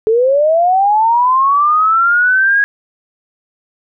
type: linear sweep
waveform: sine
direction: up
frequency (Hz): 427.6 to 1661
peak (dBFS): -8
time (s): 0.07-2.64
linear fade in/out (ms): 0
effects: none